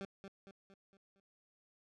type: tone with echo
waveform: 20% pulse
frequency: 195.5 Hz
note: G3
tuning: 4 cents flat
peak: -37 dBFS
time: 0.01-0.05 s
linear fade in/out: 0 ms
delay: 230 ms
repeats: 5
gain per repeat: -6 dB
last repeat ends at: 1.2 s
effects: low-pass 5000 Hz 12 dB/octave